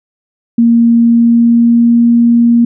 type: tone with pitch glide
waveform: sine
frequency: 233.1 to 235.4 Hz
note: A#3 to A#3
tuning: 0 to +17 cents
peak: -4 dBFS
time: 0.58-2.65 s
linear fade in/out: 5 ms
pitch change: +17 cents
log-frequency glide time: 0.96-2.09 s
effects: none